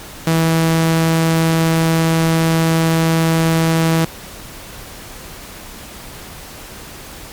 sawtooth tone, 163.1 Hz, E3, 18 cents flat, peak -8 dBFS, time 0.27-4.05 s, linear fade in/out 2 ms, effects pink hiss -34 dBFS RMS until 7.32 s + MP3 96 kbps

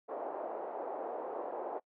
white band-pass noise, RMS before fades -40 dBFS, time 0.08-1.8 s, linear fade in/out 20 ms, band 400 to 760 Hz, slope 24 dB/octave, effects noise-tail reverb RT60 0.1 s tail -24 dB re dry

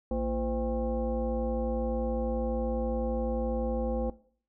sine tone with frequency modulation, 229.1 Hz, A#3, 30 cents flat, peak -27 dBFS, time 0.11-4.1 s, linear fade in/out 2 ms, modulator 285 Hz, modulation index 1.4, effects noise-tail reverb RT60 0.5 s tail -18 dB re dry

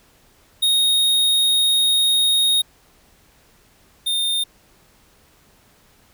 square tone pair in turn, 3729 / 3635 Hz, A#7 / A#7, 0 / -44 cents, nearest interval unison, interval 44 cents, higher first, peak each -15 / -19 dBFS, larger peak first, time 0.62-2.62 / 4.06-4.44 s, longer first, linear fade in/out 10 ms, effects pink hiss -55 dBFS RMS until 6.13 s

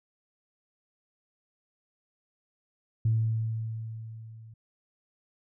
sine tone with level ramp, 111.8 Hz, A2, 28 cents sharp, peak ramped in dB -20 to -46 dBFS, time 3.05-4.54 s, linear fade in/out 5 ms, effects tanh soft clip ceiling -16 dBFS

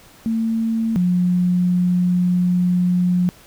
sine tone pair in turn, 225.4 / 178.9 Hz, A3 / F3, +42 / +42 cents, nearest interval major third, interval 400 cents, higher first, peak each -17 / -14 dBFS, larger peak second, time 0.26-0.96 / 0.96-3.29 s, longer second, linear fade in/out 0 ms, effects pink hiss -47 dBFS RMS until 3.46 s

